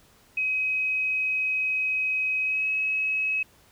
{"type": "tone with pitch glide", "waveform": "sine", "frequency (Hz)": [2534, 2562], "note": ["D#7", "E7"], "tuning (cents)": [31, -50], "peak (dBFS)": -23, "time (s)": [0.37, 3.43], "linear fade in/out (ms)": 5, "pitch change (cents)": 19, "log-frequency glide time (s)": [2.42, 2.68], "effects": ["pink hiss -58 dBFS RMS until 3.71 s"]}